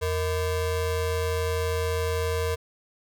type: ring-modulated tone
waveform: square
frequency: 274.1 Hz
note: C#4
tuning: 19 cents flat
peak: -22 dBFS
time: 0.01-2.56 s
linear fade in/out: 20 ms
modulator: 190 Hz
effects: none